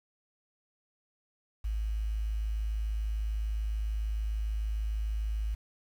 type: tone with quantisation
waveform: sine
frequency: 53.4 Hz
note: G#1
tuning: 49 cents sharp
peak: -29 dBFS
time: 1.64-5.55 s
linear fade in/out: 10 ms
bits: 9
effects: none